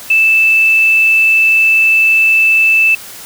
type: tone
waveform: sine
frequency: 2638 Hz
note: E7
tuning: 1 cent sharp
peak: -6 dBFS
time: 0.1-2.95 s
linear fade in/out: 5 ms
effects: white hiss -31 dBFS RMS until 3.25 s